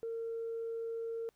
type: tone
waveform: sine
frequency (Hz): 457.3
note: A#4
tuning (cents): -33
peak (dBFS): -35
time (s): 0.03-1.29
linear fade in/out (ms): 0
effects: tanh soft clip ceiling -32 dBFS + pink hiss -75 dBFS RMS until 1.35 s